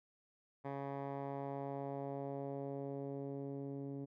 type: tone with low-pass filter sweep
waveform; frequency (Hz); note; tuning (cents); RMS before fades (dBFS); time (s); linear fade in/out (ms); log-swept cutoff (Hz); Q
10% pulse; 139.1; C#3; +6; -43; 0.64-4.06; 20; 1300 to 310; 1.3
effects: none

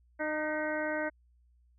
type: harmonic tone with a mistuned harmonic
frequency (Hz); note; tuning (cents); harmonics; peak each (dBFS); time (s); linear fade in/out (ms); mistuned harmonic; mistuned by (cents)
306.2; D#4; -28; 1 / 2 / 3 / 4 / 5 / 6 / 7; -37 / -34 / -41 / -47 / -37 / -40 / -45; 0.19-1.1; 20; 6; +50
effects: added 60 Hz sine -62 dBFS peak until 1.78 s

